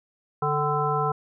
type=harmonic tone with a mistuned harmonic; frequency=146.83 Hz; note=D3; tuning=in tune; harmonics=1 / 3 / 5 / 7 / 9; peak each=-28 / -28 / -28 / -28 / -28 dBFS; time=0.42-1.12 s; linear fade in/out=5 ms; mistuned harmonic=5; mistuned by=+62 cents; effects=none